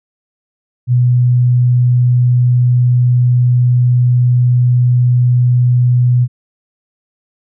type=tone; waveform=sine; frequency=123.47 Hz; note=B2; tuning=in tune; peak=-7 dBFS; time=0.87-6.28 s; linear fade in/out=50 ms; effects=none